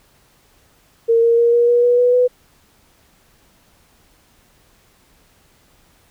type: tone with pitch steps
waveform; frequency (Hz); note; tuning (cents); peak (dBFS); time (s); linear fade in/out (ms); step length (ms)
sine; 460 / 465.1 / 470.2 / 475.4 / 480.6 / 485.9 / 491.3 / 496.7; A#4 / A#4 / A#4 / A#4 / B4 / B4 / B4 / B4; -23 / -4 / +15 / +34 / -47 / -28 / -9 / +10; -10; 1.08-2.28; 20; 150
effects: pink hiss -55 dBFS RMS until 6.1 s